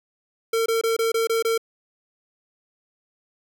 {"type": "tone bursts", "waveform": "square", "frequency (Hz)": 454, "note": "A#4", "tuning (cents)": -46, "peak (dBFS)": -20, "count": 7, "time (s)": [0.53, 1.578], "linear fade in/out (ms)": 5, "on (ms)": 130, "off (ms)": 23, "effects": []}